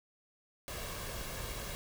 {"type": "noise with comb filter", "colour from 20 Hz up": "pink", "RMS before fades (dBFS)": -41, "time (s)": [0.68, 1.75], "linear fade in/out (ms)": 0, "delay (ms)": 1.8, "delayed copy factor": 0.5, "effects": []}